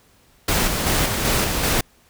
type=noise with tremolo; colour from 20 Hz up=pink; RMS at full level=-19 dBFS; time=0.48-1.81 s; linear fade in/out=5 ms; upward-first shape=square; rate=2.6 Hz; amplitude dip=35%; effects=pink hiss -56 dBFS RMS until 2.09 s